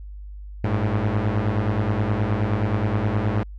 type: beating tone pair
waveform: sawtooth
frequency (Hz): 100 / 109.5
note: G2 / A2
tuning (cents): +35 / -8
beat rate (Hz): 9.5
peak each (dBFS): -19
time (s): 0.64-3.43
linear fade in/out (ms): 0
effects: added 50 Hz sine -34 dBFS peak until 3.58 s + low-pass 2000 Hz 12 dB/octave